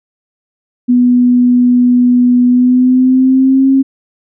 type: tone with pitch glide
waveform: sine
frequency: 246.3 to 268.6 Hz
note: B3 to C4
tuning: -5 to +46 cents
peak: -5 dBFS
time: 0.88-3.83 s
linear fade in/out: 20 ms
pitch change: +151 cents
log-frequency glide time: 2.46-3.69 s
effects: none